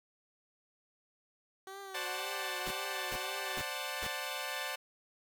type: tone with vibrato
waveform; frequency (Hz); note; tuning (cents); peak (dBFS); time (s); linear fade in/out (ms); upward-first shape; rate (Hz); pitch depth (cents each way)
15% pulse; 380.4; F#4; +48; -38; 1.67-3.59; 2; triangle; 1.9; 79
type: chord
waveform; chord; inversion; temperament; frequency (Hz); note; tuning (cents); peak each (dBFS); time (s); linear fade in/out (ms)
10% pulse; D dominant seventh; third; equal; 523.3 / 587.3 / 740 / 880; C5 / D5 / F#5 / A5; 0 / 0 / 0 / 0; -34; 1.94-4.76; 10
type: noise bursts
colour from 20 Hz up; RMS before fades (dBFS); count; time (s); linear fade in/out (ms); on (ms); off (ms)
pink; -40; 4; 2.66-4.072; 10; 53; 400
effects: none